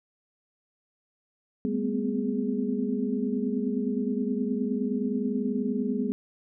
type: tone cluster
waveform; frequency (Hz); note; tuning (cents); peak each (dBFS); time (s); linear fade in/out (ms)
sine; 199.6 / 219.8 / 249.5 / 258.9 / 414.9; G3 / A3 / B3 / C4 / G#4; +32 / -2 / +18 / -18 / -2; -31 / -32 / -29 / -37 / -33; 1.65-6.12; 0
effects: none